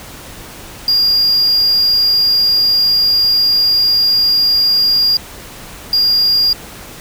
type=tone bursts at uneven times; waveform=triangle; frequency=4818 Hz; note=D8; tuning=43 cents sharp; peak=-8 dBFS; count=2; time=0.88-5.17 / 5.93-6.53 s; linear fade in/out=2 ms; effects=pink hiss -33 dBFS RMS until 7 s